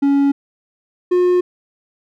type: tone pair in turn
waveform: triangle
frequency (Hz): 280 / 359.1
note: C#4 / F4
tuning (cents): +18 / +48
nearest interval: major third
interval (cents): 430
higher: second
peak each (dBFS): -9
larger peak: neither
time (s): 0.02-0.32 / 1.11-1.41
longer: neither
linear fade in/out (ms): 10
effects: none